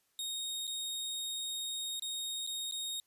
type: tone with dropouts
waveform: sawtooth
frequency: 3729 Hz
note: A#7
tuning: in tune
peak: -33 dBFS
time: 0.19-3 s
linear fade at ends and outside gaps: 1 ms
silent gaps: 0.67-0.676 / 1.996-2.022 / 2.466-2.473 / 2.712-2.722 s
effects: white hiss -75 dBFS RMS until 3.06 s + resampled to 32000 Hz